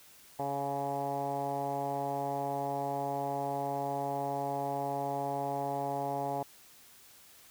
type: tone with low-pass filter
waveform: 10% pulse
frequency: 140 Hz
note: C#3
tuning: 18 cents sharp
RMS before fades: -34 dBFS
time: 0.39-6.43 s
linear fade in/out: 5 ms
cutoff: 800 Hz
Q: 4.5
effects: white hiss -57 dBFS RMS until 7.5 s